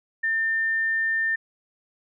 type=tone; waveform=sine; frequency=1800 Hz; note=A6; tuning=39 cents sharp; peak=-21 dBFS; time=0.23-1.36 s; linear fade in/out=10 ms; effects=none